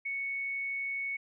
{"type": "tone", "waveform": "sine", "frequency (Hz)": 2217, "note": "C#7", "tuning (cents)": 0, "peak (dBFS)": -32, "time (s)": [0.05, 1.17], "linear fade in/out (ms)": 10, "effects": []}